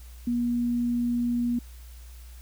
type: tone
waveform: sine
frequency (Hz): 240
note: B3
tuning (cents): -49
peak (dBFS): -23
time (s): 0.27-1.59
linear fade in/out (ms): 5
effects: added 60 Hz sine -42 dBFS peak until 2.41 s + white hiss -55 dBFS RMS until 2.41 s